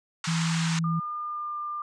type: band-pass noise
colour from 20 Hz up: pink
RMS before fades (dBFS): -33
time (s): 0.24-0.79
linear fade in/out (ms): 2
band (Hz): 890 to 8200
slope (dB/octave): 48
type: tone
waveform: sine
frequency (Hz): 164.7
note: E3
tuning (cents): -1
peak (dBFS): -24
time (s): 0.27-1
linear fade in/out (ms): 10
type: tone with pitch glide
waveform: sine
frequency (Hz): 1208 to 1196.9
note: D6 to D6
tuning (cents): +48 to +32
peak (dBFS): -30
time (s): 0.84-1.82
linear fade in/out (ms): 2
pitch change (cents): -16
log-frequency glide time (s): 1.21-1.58
effects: none